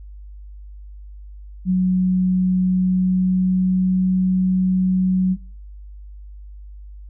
sine tone with pitch glide, 184.3 to 185.58 Hz, F#3 to F#3, -7 to +5 cents, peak -14 dBFS, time 1.65-5.37 s, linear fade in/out 50 ms, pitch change +12 cents, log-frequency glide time 2.66-4.07 s, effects noise-tail reverb RT60 0.4 s tail -24 dB re dry + added 50 Hz sine -35 dBFS peak until 7.09 s

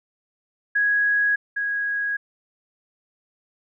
sine tone pair in turn, 1661.2 / 1652.5 Hz, G#6 / G#6, 0 / -9 cents, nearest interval unison, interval 9 cents, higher first, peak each -17 / -22 dBFS, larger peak first, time 0.75-1.36 / 1.56-2.17 s, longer neither, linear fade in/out 10 ms, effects none

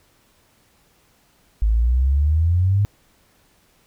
sine exponential sweep, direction up, 51.91 to 103.83 Hz, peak -14 dBFS, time 1.62-2.85 s, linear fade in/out 0 ms, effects pink hiss -59 dBFS RMS until 3.86 s

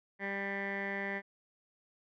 15% pulse tone with low-pass filter, 197.8 Hz, G3, 16 cents sharp, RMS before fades -37 dBFS, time 0.19-1.22 s, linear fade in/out 50 ms, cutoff 1900 Hz, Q 7.1, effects none

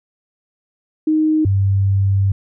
sine tone pair in turn, 311.1 / 97.99 Hz, D#4 / G2, 0 / 0 cents, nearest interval octave + minor sixth, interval 2000 cents, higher first, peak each -12 dBFS, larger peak neither, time 1.07-1.45 / 1.45-2.32 s, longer second, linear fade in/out 5 ms, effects none

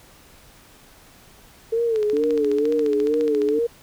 sine tone with vibrato, 443.6 Hz, A4, 14 cents sharp, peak -18 dBFS, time 1.72-3.67 s, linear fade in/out 10 ms, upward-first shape sine, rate 2.2 Hz, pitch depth 100 cents each way
click train, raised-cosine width 0.2 ms, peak -19 dBFS, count 23, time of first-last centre 1.96-3.488 s, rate 14.4 Hz
sine tone with pitch glide, 293.7 to 298 Hz, D4 to D4, 0 to +25 cents, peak -24 dBFS, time 2.13-3.59 s, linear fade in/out 2 ms, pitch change +25 cents, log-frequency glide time 2.29-3.13 s
effects pink hiss -50 dBFS RMS until 3.82 s

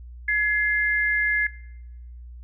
sine tone pair together, 1693.9 / 2093 Hz, G#6 / C7, +34 / 0 cents, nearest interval major third, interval 366 cents, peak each -22 / -23 dBFS, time 0.28-1.47 s, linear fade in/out 5 ms, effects noise-tail reverb RT60 0.9 s tail -21 dB re dry + added 60 Hz sine -38 dBFS peak until 2.43 s

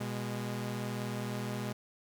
sawtooth tone pair together, 122.3 / 205.8 Hz, B2 / G#3, -16 / -16 cents, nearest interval major sixth, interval 900 cents, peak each -33 / -34 dBFS, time 0-1.73 s, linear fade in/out 10 ms, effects none

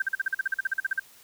sine tone bursts, 1568 Hz, G6, in tune, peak -22 dBFS, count 16, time 0-0.997 s, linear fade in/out 5 ms, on 22 ms, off 43 ms, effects white hiss -54 dBFS RMS until 1.23 s

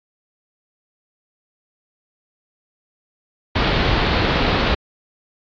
pink low-pass noise, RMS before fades -18 dBFS, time 3.55-4.75 s, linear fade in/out 10 ms, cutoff 4400 Hz, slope 48 dB/octave, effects AAC 48 kbps

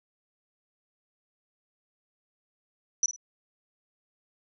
sine tone with echo, 5920 Hz, F#8, in tune, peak -20 dBFS, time 3.03-3.06 s, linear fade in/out 2 ms, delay 51 ms, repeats 2, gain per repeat -12 dB, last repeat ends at 3.162 s, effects none

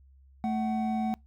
triangle tone pair together, 220.2 / 749 Hz, A3 / F#5, +2 / +21 cents, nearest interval octave + major sixth, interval 2119 cents, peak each -26 / -30 dBFS, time 0.44-1.14 s, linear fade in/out 0 ms, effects noise-tail reverb RT60 0.2 s tail -26 dB re dry + added 67 Hz sine -54 dBFS peak until 1.26 s

